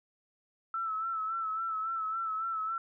sine tone with vibrato, 1318.5 Hz, E6, in tune, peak -31 dBFS, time 0.74-2.78 s, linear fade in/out 2 ms, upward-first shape sine, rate 3.6 Hz, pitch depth 45 cents each way, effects none

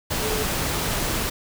sine tone in noise, 432.1 Hz, A4, 31 cents flat, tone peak -27 dBFS, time 0.22-0.44 s, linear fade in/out 10 ms, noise pink, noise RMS -25 dBFS, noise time 0.1-1.3 s, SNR -5 dB, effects none

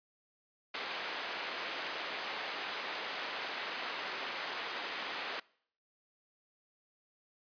white band-pass noise, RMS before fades -40 dBFS, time 0.74-5.4 s, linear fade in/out 5 ms, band 390 to 2900 Hz, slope 12 dB/octave, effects noise-tail reverb RT60 0.6 s tail -24 dB re dry + resampled to 11025 Hz

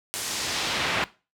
brown noise with band-pass filter sweep, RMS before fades -28 dBFS, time 0.14-1.04 s, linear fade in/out 0 ms, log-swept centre 9300 to 2200 Hz, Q 0.96, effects noise-tail reverb RT60 0.3 s tail -18 dB re dry + high-pass 60 Hz 12 dB/octave

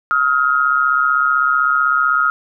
sine tone pair together, 1273 / 1408.8 Hz, D#6 / F6, +39 / +15 cents, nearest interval major second, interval 176 cents, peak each -15 dBFS, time 0.11-2.3 s, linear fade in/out 0 ms, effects none

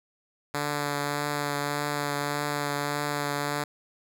5% pulse tone with vibrato, 145.3 Hz, D3, 18 cents flat, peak -16 dBFS, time 0.54-3.64 s, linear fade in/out 5 ms, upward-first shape triangle, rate 1.7 Hz, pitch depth 17 cents each way, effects none

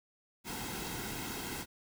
pink noise with comb filter, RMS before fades -40 dBFS, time 0.44-1.66 s, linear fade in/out 50 ms, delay 1.7 ms, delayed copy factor -0.65, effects none

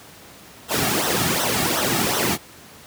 pink noise with flanger, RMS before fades -21 dBFS, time 0.68-2.38 s, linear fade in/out 50 ms, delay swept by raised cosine 0.42 to 2.02 ms, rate 2.7 Hz, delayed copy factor -0.7, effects pink hiss -44 dBFS RMS until 2.86 s + high-pass 100 Hz 12 dB/octave

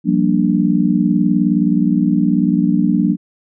sine chord, G minor seventh, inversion third, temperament just, 176.4 / 196 / 235.2 / 294 Hz, F3 / G3 / Bb3 / D4, +18 / 0 / +16 / +2 cents, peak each -17 dBFS, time 0.04-3.17 s, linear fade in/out 50 ms, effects none

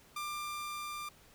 sawtooth tone with level ramp, 1190 Hz, D6, 22 cents sharp, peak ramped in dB -33 to -36 dBFS, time 0.16-1.09 s, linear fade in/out 5 ms, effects pink hiss -61 dBFS RMS until 1.34 s

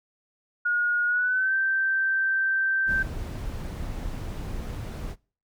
sine tone with pitch glide, 1439 to 1560.2 Hz, F#6 to G6, -49 to -9 cents, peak -21 dBFS, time 0.65-3.03 s, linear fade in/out 10 ms, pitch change +140 cents, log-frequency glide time 1.06-1.55 s
brown noise, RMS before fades -33 dBFS, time 2.86-5.16 s, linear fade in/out 50 ms
effects noise-tail reverb RT60 0.4 s tail -25 dB re dry

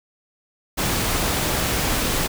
pink noise, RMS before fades -22 dBFS, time 0.77-2.28 s, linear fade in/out 20 ms, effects none

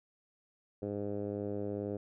10% pulse tone with low-pass filter, 102.1 Hz, G#2, 29 cents flat, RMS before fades -37 dBFS, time 0.82-1.97 s, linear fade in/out 5 ms, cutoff 480 Hz, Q 2, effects none

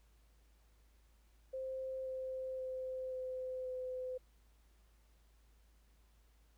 sine tone with pitch steps, 524 / 520.4 / 516.8 / 513.2 / 509.7 Hz, C5 / C5 / C5 / C5 / C5, +2 / -9 / -21 / -34 / -45 cents, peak -39 dBFS, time 1.53-4.18 s, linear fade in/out 10 ms, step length 530 ms, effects added 54 Hz sine -65 dBFS peak until 6.57 s + pink hiss -75 dBFS RMS until 6.57 s

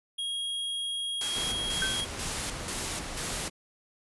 square tone, 3278 Hz, G#7, 23 cents flat, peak -31 dBFS, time 0.18-2.05 s, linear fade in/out 10 ms
white noise bursts, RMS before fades -34 dBFS, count 5, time 1.21-3.48 s, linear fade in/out 2 ms, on 310 ms, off 180 ms
pink noise, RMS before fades -37 dBFS, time 1.35-3.5 s, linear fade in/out 20 ms
sine tone with exponential decay, 1544 Hz, G6, 27 cents flat, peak -25 dBFS, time 1.82-2.09 s, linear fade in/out 1 ms, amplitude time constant 57 ms
effects resampled to 24000 Hz

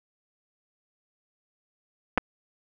clicks, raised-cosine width 0.5 ms, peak -7 / -9 dBFS, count 2, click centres 2.176 / 2.18 s, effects none

